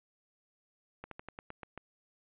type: slowing click train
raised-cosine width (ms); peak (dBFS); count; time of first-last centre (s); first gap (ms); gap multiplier
0.5; -28; 8; 1.04-1.776; 73; 1.12
effects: resampled to 8000 Hz